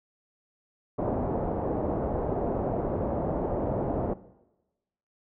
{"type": "low-pass noise", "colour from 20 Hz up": "white", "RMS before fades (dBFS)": -29, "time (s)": [0.98, 4.14], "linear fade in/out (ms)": 10, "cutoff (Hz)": 690, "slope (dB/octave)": 24, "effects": ["noise-tail reverb RT60 1.0 s tail -18 dB re dry"]}